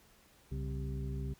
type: harmonic tone with a mistuned harmonic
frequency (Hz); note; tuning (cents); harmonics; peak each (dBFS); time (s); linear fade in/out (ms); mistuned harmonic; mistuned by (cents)
65.41; C2; 0; 1 / 2 / 3 / 4 / 6; -38 / -39 / -47 / -49 / -49; 0.51-1.34; 10; 2; +92
effects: pink hiss -64 dBFS RMS until 1.39 s